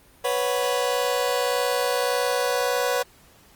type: chord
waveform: sawtooth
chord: B suspended second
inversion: none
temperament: just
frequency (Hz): 493.9 / 555.6 / 740.8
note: B4 / C#5 / F#5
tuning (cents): 0 / +4 / +2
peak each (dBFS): -20 / -22 / -25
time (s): 0.24-3.03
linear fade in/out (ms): 10
effects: pink hiss -54 dBFS RMS until 3.55 s + Opus 32 kbps